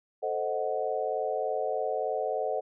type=chord; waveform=sine; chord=A diminished seventh; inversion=none; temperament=equal; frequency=440 / 523.3 / 622.3 / 740 Hz; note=A4 / C5 / Eb5 / Gb5; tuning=0 / 0 / 0 / 0 cents; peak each=-33 dBFS; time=0.22-2.61 s; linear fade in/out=20 ms; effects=none